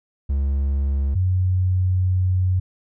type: tone pair in turn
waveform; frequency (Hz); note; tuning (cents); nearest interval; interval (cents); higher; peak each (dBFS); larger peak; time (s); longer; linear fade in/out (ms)
triangle / sine; 69.3 / 92.24; C#2 / F#2; 0 / -5; perfect fourth; 495; second; -16; neither; 0.29-1.15 / 1.15-2.6; second; 10
effects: none